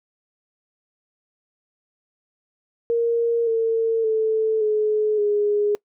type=tone with pitch steps; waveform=sine; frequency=466.2 / 452.7 / 439.5 / 426.8 / 414.4 Hz; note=A#4 / A4 / A4 / G#4 / G#4; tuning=0 / +49 / -2 / +47 / -4 cents; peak=-17 dBFS; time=2.9-5.75 s; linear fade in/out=0 ms; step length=570 ms; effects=noise-tail reverb RT60 0.1 s tail -24 dB re dry